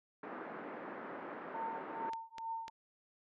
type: band-pass noise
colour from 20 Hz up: pink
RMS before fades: -46 dBFS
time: 0.23-2.1 s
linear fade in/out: 5 ms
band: 240 to 1700 Hz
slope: 24 dB/octave
type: tone with tremolo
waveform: sine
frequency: 906 Hz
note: A#5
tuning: 50 cents flat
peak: -36 dBFS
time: 1.54-2.7 s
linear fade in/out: 5 ms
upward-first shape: triangle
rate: 2.3 Hz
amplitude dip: 100%
type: clicks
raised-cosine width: 0.2 ms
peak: -29 dBFS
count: 3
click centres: 2.134 / 2.383 / 2.681 s
effects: none